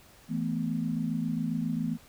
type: chord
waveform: sine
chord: E suspended fourth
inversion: none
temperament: just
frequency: 164.81 / 219.8 / 247.2 Hz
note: E3 / A3 / B3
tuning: 0 / -2 / +2 cents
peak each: -32 dBFS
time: 0.28-1.98 s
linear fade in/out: 50 ms
effects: pink hiss -56 dBFS RMS until 2.08 s